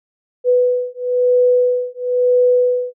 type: beating tone pair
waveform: sine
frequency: 495.3 / 496.3 Hz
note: B4 / B4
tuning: +5 / +8 cents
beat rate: 1 Hz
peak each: -15 dBFS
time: 0.44-2.94 s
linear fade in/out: 50 ms
effects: none